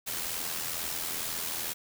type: noise with amplitude modulation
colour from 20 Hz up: white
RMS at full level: -32 dBFS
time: 0.06-1.74 s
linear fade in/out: 20 ms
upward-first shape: sine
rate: 82.2 Hz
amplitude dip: 50%
effects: none